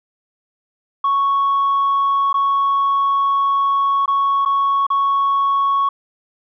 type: tone with dropouts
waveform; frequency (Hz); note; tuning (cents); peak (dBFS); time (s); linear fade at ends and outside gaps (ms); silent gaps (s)
sine; 1108.7; C#6; 0; -12; 1.04-5.89; 5; 2.329-2.341 / 4.059-4.078 / 4.451-4.458 / 4.867-4.902
effects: tanh soft clip ceiling -11 dBFS